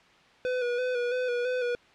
square tone with vibrato, 493.9 Hz, B4, in tune, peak -27 dBFS, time 0.45-1.75 s, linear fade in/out 0 ms, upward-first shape square, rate 3 Hz, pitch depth 34 cents each way, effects white hiss -57 dBFS RMS until 1.94 s + low-pass 3000 Hz 12 dB/octave

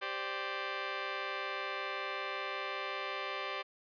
10% pulse chord, G suspended fourth, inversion none, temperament just, 392 / 522.7 / 588 Hz, G4 / C5 / D5, 0 / -2 / +2 cents, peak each -33 dBFS, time 0.01-3.63 s, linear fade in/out 20 ms, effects resampled to 11025 Hz

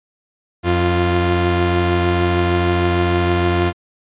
sawtooth tone pair together, 88.78 / 348.6 Hz, F2 / F4, +29 / -3 cents, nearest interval 2 octaves, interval 2368 cents, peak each -13 dBFS, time 0.63-3.73 s, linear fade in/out 50 ms, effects resampled to 8000 Hz

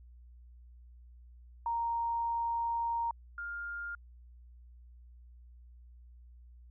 sine tone pair in turn, 931 / 1406.2 Hz, A#5 / F6, -2 / +11 cents, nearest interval perfect fifth, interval 713 cents, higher second, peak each -30 / -37 dBFS, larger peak first, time 1.66-3.11 / 3.38-3.95 s, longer first, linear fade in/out 2 ms, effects added 60 Hz sine -52 dBFS peak until 6.7 s

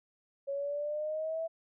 sine exponential sweep, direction up, 552 to 659.3 Hz, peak -32 dBFS, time 0.47-1.48 s, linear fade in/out 20 ms, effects none

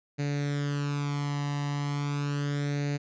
sawtooth tone with flanger, 143.9 Hz, D3, 35 cents flat, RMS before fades -30 dBFS, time 0.18-2.98 s, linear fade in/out 20 ms, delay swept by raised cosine 0.46 to 1.03 ms, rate 0.36 Hz, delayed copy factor +0.7, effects resampled to 16000 Hz

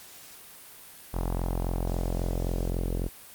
sawtooth tone with low-pass filter sweep, 43.7 Hz, F1, 2 cents sharp, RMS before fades -29 dBFS, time 1.13-3.09 s, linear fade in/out 20 ms, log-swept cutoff 940 to 460 Hz, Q 1.8, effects white hiss -48 dBFS RMS until 3.34 s + Opus 48 kbps

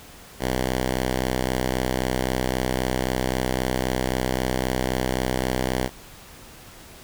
5% pulse tone, 63.8 Hz, C2, 43 cents flat, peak -11 dBFS, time 0.39-5.9 s, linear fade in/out 50 ms, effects pink hiss -45 dBFS RMS until 7.03 s

